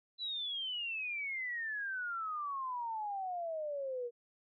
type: exponential sweep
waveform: sine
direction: down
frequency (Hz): 4011 to 470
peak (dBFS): -36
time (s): 0.18-4.11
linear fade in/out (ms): 50
effects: none